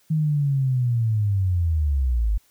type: linear sweep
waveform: sine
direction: down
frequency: 159 to 49 Hz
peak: -18 dBFS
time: 0.1-2.38 s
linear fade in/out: 10 ms
effects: white hiss -61 dBFS RMS until 2.5 s